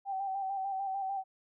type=tone with vibrato; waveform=sine; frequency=777 Hz; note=G5; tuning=16 cents flat; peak=-32 dBFS; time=0.05-1.24 s; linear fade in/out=50 ms; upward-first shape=square; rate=6.7 Hz; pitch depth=31 cents each way; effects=none